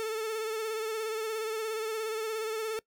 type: tone with vibrato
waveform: 45% pulse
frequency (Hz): 440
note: A4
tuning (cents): 0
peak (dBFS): -31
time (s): 0-2.79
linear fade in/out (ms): 0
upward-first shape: sine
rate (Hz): 17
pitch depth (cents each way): 39
effects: noise-tail reverb RT60 0.1 s tail -22 dB re dry